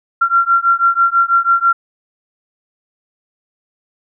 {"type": "beating tone pair", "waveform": "sine", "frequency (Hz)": [1369, 1375.1], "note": ["F6", "F6"], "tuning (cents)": [-35, -27], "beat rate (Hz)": 6.1, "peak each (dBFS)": -13, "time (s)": [0.21, 1.73], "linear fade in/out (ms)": 10, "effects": []}